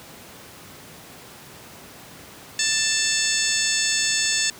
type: harmonic tone with a mistuned harmonic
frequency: 885 Hz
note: A5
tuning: 10 cents sharp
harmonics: 2 / 3 / 4 / 5 / 6 / 7 / 8 / 9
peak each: -28 / -28 / -28 / -28 / -28 / -28 / -28 / -28 dBFS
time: 2.59-4.5 s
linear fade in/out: 2 ms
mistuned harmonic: 7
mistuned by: +69 cents
effects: pink hiss -43 dBFS RMS until 4.59 s + high-pass 100 Hz 12 dB/octave